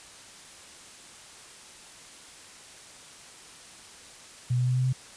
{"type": "tone with pitch steps", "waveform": "sine", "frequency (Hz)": [123.47, 124.9, 126.36, 127.82, 129.31], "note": ["B2", "B2", "B2", "C3", "C3"], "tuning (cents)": [0, 20, 40, -40, -20], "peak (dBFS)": -22, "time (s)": [4.5, 4.93], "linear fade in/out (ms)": 10, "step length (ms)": 86, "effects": ["white hiss -48 dBFS RMS until 5.16 s", "resampled to 22050 Hz"]}